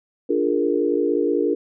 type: chord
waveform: sine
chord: Bb dominant seventh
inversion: first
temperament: equal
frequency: 293.7 / 349.2 / 415.3 / 466.2 Hz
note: D4 / F4 / Ab4 / Bb4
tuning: 0 / 0 / 0 / 0 cents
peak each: -23 dBFS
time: 0.29-1.55 s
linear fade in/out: 10 ms
effects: none